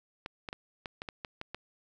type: clicks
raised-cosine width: 0.3 ms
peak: -22 dBFS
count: 9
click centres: 0.261 / 0.488 / 0.529 / 0.858 / 1.019 / 1.088 / 1.248 / 1.414 / 1.546 s
effects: none